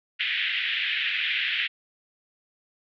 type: band-pass noise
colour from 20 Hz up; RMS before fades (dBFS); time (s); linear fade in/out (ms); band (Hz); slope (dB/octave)
white; -27; 0.19-1.68; 20; 1700 to 3300; 48
effects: none